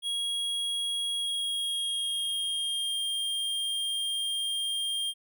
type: tone with pitch glide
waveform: square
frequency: 3300 to 3208 Hz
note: G#7 to G7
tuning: -12 to +39 cents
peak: -29 dBFS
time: 0.02-5.14 s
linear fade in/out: 50 ms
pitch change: -49 cents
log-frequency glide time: 1.2-2.99 s
effects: none